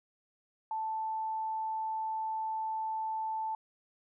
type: tone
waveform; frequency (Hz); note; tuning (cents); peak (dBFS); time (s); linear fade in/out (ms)
sine; 880; A5; 0; -32; 0.71-3.55; 2
effects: none

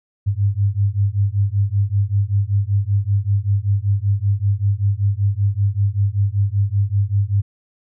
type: beating tone pair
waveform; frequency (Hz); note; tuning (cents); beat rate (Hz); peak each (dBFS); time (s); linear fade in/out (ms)
sine; 98 / 103.2; G2 / G#2; 0 / -10; 5.2; -18; 0.26-7.42; 20
effects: none

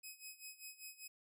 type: tone with tremolo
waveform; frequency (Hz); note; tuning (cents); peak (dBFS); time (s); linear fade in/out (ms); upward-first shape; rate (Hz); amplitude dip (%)
10% pulse; 2536; D#7; +32; -39; 0.03-1.08; 10; sine; 5.1; 85
effects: none

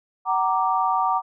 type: chord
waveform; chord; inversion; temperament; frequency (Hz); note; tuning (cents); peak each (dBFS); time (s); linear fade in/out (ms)
sine; Gb augmented; none; equal with one note detuned; 754.7 / 932.3 / 1174.7; Gb5 / Bb5 / D6; +34 / 0 / 0; -23; 0.25-1.22; 50
effects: none

